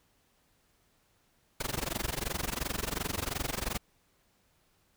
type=noise with amplitude modulation; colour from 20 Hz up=pink; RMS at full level=-31 dBFS; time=1.6-3.78 s; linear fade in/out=5 ms; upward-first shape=sine; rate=22.8 Hz; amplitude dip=95%; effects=pink hiss -70 dBFS RMS until 4.96 s